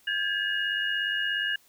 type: tone cluster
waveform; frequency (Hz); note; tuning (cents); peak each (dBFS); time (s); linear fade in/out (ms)
sine; 1611 / 1708 / 2871; G6 / G#6 / F7; +47 / +48 / +47; -30; 0.07-1.56; 5
effects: white hiss -61 dBFS RMS until 1.68 s